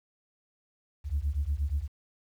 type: beating tone pair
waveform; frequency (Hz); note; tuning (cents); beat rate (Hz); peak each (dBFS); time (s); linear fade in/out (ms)
sine; 67.9 / 76.3; C#2 / D#2; -35 / -33; 8.4; -29; 1.04-1.88; 50
effects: tanh soft clip ceiling -21 dBFS + 10-bit